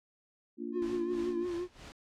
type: chord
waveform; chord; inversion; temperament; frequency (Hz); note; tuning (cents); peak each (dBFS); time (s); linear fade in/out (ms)
sine; Bb major; none; just; 233.1 / 291.4 / 349.6; Bb3 / D4 / F4; 0 / -13 / +2; -40; 0.57-1.47; 50
type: tone with vibrato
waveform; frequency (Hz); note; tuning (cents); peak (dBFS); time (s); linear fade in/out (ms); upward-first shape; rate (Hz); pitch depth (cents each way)
triangle; 349.9; F4; +3; -31; 0.72-1.68; 50; triangle; 5.7; 61
type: noise with tremolo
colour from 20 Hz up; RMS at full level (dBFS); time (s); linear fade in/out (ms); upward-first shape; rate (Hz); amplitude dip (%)
pink; -48; 0.82-1.92; 0; sine; 3.1; 85
effects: low-pass 6000 Hz 12 dB/octave